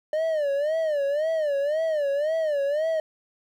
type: tone with vibrato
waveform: triangle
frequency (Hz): 601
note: D5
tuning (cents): +40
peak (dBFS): -20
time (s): 0.13-3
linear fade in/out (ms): 2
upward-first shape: sine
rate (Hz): 1.9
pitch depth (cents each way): 140
effects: 10-bit

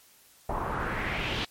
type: noise with low-pass filter sweep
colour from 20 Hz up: pink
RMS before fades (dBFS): -31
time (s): 0.49-1.45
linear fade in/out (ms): 5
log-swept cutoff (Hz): 890 to 3600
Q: 2.6
effects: white hiss -58 dBFS RMS until 1.5 s + MP3 64 kbps

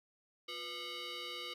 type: tone with frequency modulation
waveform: sine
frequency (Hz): 357.1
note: F4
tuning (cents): +39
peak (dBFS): -38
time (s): 0.48-1.54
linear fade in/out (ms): 10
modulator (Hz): 850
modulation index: 4.8
effects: tanh soft clip ceiling -40 dBFS + 12-bit

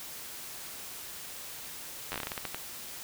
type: slowing click train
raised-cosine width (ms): 0.3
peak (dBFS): -18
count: 12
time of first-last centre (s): 2.12-2.546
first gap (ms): 10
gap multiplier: 1.25
effects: white hiss -43 dBFS RMS until 3.03 s

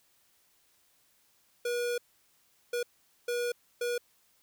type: tone bursts at uneven times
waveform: square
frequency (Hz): 482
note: B4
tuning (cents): -42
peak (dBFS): -30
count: 4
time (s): 1.65-1.98 / 2.73-2.83 / 3.28-3.52 / 3.81-3.98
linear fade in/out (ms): 5
effects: white hiss -68 dBFS RMS until 4.42 s

